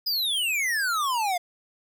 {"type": "exponential sweep", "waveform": "square", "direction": "down", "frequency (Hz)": [5050, 688], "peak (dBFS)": -24, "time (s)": [0.06, 1.38], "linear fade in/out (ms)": 10, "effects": []}